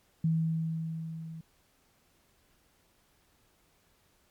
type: tone with level ramp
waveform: sine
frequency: 161.9 Hz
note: E3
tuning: 31 cents flat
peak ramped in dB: -23 to -40 dBFS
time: 0.24-1.41 s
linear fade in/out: 5 ms
effects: pink hiss -68 dBFS RMS until 4.3 s + MP3 96 kbps